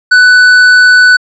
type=tone with hard clipping; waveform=sine; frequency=1492 Hz; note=F#6; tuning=14 cents sharp; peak=-3 dBFS; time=0.11-1.17 s; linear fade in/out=10 ms; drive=8 dB; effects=low-pass 7000 Hz 12 dB/octave